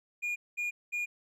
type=tone bursts; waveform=triangle; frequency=2431 Hz; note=D#7; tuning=41 cents flat; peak=-29 dBFS; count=3; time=0.22-1.06 s; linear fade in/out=20 ms; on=140 ms; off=210 ms; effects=none